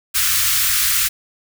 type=band-stop noise; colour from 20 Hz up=white; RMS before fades=-17 dBFS; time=0.14-1.09 s; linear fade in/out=20 ms; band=120 to 1200 Hz; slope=48 dB/octave; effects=none